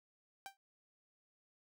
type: tone with exponential decay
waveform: sawtooth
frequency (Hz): 784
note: G5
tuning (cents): 0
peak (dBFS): -38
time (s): 0.46-0.57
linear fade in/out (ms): 0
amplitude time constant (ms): 22
effects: none